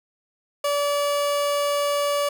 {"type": "tone", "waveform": "30% pulse", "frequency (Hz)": 576, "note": "D5", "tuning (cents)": -34, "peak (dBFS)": -18, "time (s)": [0.64, 2.29], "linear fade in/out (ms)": 5, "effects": []}